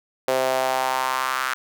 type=tone with high-pass filter sweep; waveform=sawtooth; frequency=130.5 Hz; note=C3; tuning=4 cents flat; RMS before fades=-23 dBFS; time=0.28-1.54 s; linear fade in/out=0 ms; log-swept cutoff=520 to 1400 Hz; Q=3.2; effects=none